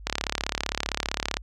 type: click train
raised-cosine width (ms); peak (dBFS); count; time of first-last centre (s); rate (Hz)
0.2; -7; 47; 0.07-1.369; 35.4
effects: added 50 Hz sine -40 dBFS peak until 1.42 s